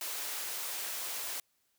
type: high-pass noise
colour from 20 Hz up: white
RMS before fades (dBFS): -38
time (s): 0.01-1.4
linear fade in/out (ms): 2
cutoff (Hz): 440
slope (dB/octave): 12
effects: white hiss -75 dBFS RMS until 1.78 s